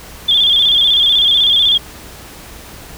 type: tone with vibrato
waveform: sine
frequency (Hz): 3383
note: G#7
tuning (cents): +31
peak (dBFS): -8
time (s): 0.28-1.78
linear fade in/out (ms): 10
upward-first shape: square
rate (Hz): 16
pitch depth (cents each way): 63
effects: added 60 Hz sine -40 dBFS peak until 2.97 s + pink hiss -35 dBFS RMS until 2.97 s